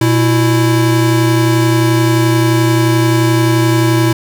square tone pair together, 120.36 / 329.6 Hz, B2 / E4, -44 / 0 cents, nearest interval octave + perfect fourth, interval 1744 cents, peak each -12 / -13 dBFS, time 0.01-4.13 s, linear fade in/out 5 ms, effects none

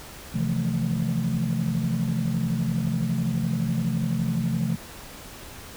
sine chord, F major seventh, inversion second, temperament equal with one note detuned, 130.81 / 162.73 / 174.61 / 220 Hz, C3 / E3 / F3 / A3, 0 / -22 / 0 / 0 cents, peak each -27 dBFS, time 0.34-4.76 s, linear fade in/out 10 ms, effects tanh soft clip ceiling -16 dBFS + pink hiss -42 dBFS RMS until 5.76 s

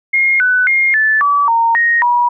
sine tone with pitch steps, 2140 / 1496 / 2131 / 1748 / 1148 / 921 / 1869 / 965 Hz, C7 / F#6 / C7 / A6 / D6 / A#5 / A#6 / B5, +38 / +19 / +31 / -12 / -40 / -21 / +4 / -40 cents, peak -9 dBFS, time 0.13-2.29 s, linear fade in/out 10 ms, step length 270 ms, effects none

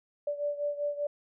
sine beating tone pair, 581 / 586.1 Hz, D5 / D5, -19 / -4 cents, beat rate 5.1 Hz, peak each -31 / -35 dBFS, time 0.27-1.07 s, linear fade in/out 5 ms, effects none

